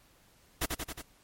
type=noise with echo; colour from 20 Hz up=pink; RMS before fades=-30 dBFS; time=0.61-0.66 s; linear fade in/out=10 ms; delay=90 ms; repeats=4; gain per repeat=-3 dB; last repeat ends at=1.02 s; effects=pink hiss -63 dBFS RMS until 1.23 s + MP3 64 kbps